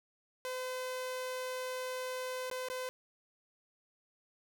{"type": "tone with dropouts", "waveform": "sawtooth", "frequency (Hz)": 510, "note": "C5", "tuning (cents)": -44, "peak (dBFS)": -33, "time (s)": [0.45, 2.89], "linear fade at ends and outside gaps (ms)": 0, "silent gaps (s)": [[2.5, 2.513], [2.686, 2.7]], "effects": ["11-bit"]}